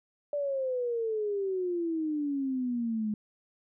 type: exponential sweep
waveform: sine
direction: down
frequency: 587.3 to 209 Hz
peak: -28 dBFS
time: 0.33-3.14 s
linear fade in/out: 2 ms
effects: none